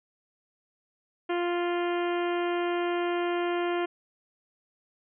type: harmonic tone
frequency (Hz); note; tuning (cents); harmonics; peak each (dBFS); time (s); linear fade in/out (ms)
349.2; F4; 0; 1 / 2 / 3 / 4 / 5 / 6 / 7 / 8 / 9; -27 / -33 / -37 / -39 / -41 / -43 / -44 / -45 / -46; 1.29-3.86; 10
effects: none